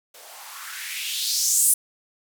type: noise with band-pass filter sweep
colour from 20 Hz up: violet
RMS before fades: -25 dBFS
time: 0.14-1.74 s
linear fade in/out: 5 ms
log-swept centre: 500 to 10000 Hz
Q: 3.3
effects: none